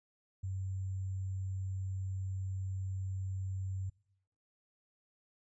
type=tone with sample-and-hold; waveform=sine; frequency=95 Hz; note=F#2; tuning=46 cents sharp; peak=-35 dBFS; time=0.43-3.9 s; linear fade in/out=10 ms; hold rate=7350 Hz; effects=noise-tail reverb RT60 0.8 s tail -25 dB re dry + resampled to 22050 Hz